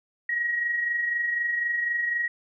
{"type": "tone pair together", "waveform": "sine", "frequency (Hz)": [1876, 1900], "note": ["A#6", "A#6"], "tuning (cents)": [11, 33], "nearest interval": "unison", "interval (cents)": 22, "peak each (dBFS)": [-35, -24], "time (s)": [0.29, 2.28], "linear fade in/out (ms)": 5, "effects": []}